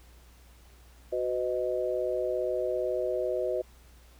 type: chord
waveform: sine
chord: B major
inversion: second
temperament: equal with one note detuned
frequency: 370 / 504.6 / 622.3 Hz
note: F#4 / B4 / D#5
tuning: 0 / +37 / 0 cents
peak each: -32 / -31 / -31 dBFS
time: 1.12-3.62 s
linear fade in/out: 10 ms
effects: added 60 Hz sine -53 dBFS peak until 4.19 s + pink hiss -60 dBFS RMS until 4.19 s